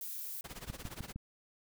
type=noise; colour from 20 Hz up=violet; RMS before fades=-42 dBFS; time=0.01-0.41 s; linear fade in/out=2 ms
type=noise with tremolo; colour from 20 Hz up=pink; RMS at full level=-44 dBFS; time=0.44-1.13 s; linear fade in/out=10 ms; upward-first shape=sine; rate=17 Hz; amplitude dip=85%
type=click train; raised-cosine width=5 ms; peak=-28 dBFS; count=4; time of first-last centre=0.7-1.16 s; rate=6.52 Hz
effects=none